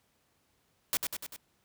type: noise with echo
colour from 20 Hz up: white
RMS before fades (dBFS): -29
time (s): 0.93-0.97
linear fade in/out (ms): 0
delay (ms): 98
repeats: 4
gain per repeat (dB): -4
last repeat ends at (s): 1.362
effects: pink hiss -72 dBFS RMS until 1.64 s + high-pass 60 Hz 12 dB/octave